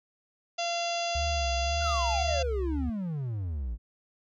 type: harmonic tone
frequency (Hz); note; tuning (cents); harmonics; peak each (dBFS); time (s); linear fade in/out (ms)
686; F5; -31; 1 / 2 / 3 / 4 / 5 / 6 / 7 / 8 / 9 / 10; -30 / -43 / -45 / -36 / -39 / -45 / -38 / -51 / -41 / -49; 0.58-2.43; 10
type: tone with vibrato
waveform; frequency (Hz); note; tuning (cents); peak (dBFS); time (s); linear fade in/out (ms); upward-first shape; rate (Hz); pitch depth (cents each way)
sine; 70; C#2; +18; -29; 1.15-2.9; 5; sine; 1.9; 120
type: exponential sweep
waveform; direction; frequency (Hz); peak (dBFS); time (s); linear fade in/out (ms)
triangle; down; 1480 to 52.1; -28; 1.8-3.78; 50
effects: none